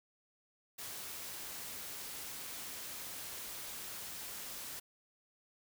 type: noise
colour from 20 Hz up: white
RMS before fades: -45 dBFS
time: 0.78-4.8 s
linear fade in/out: 10 ms
effects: none